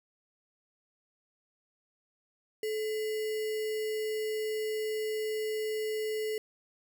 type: tone with sample-and-hold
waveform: sine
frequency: 432.5 Hz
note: A4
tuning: 30 cents flat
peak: -30 dBFS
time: 2.63-6.38 s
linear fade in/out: 2 ms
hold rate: 2450 Hz
effects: none